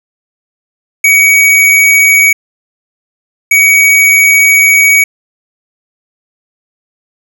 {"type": "tone bursts at uneven times", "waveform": "square", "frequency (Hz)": 2257, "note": "C#7", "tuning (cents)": 31, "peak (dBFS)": -4, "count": 2, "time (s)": [[1.04, 2.33], [3.51, 5.04]], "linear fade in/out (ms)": 5, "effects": []}